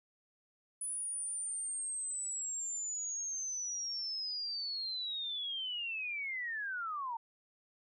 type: linear sweep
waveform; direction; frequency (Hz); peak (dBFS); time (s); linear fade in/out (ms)
sine; down; 9956 to 890; -36; 0.81-7.17; 5
effects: none